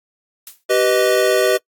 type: noise with exponential decay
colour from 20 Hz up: blue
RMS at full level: -30 dBFS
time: 0.47-0.64 s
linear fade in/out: 2 ms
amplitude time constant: 35 ms
type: chord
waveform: square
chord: G augmented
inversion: none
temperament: equal with one note detuned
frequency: 385.9 / 493.9 / 622.3 Hz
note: G4 / B4 / D#5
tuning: -27 / 0 / 0 cents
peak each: -18 dBFS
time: 0.69-1.58 s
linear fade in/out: 20 ms
effects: noise-tail reverb RT60 0.1 s tail -25 dB re dry + AAC 64 kbps